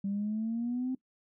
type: exponential sweep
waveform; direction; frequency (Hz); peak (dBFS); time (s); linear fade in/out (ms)
sine; up; 195.7 to 261.6; -29; 0.04-0.95; 5
effects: noise-tail reverb RT60 0.1 s tail -21 dB re dry + tanh soft clip ceiling -25 dBFS